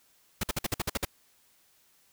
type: noise bursts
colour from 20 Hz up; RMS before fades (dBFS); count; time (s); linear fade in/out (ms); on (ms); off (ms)
pink; -29; 9; 0.41-1.051; 5; 25; 52
effects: white hiss -65 dBFS RMS until 2.12 s